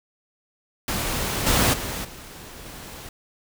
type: noise with level steps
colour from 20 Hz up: pink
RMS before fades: -26 / -19 / -30 / -41 / -39 dBFS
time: 0.88-3.09 s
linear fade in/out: 2 ms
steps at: 1.46 / 1.73 / 2.04 / 2.65 s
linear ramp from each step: 10 ms
effects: none